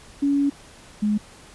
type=tone pair in turn; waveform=sine; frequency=282.2 / 209.9 Hz; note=C#4 / G#3; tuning=+31 / +19 cents; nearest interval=perfect fourth; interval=512 cents; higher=first; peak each=-17 / -18 dBFS; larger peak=first; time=0.22-0.5 / 1.02-1.18 s; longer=first; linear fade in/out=10 ms; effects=pink hiss -47 dBFS RMS until 1.54 s + resampled to 24000 Hz